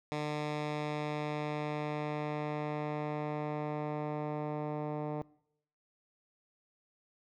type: tone with low-pass filter sweep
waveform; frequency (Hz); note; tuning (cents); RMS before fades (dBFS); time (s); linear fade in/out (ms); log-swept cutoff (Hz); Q
10% pulse; 150; D3; +37; -36; 0.12-5.22; 0; 4900 to 890; 0.72
effects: noise-tail reverb RT60 0.7 s tail -22 dB re dry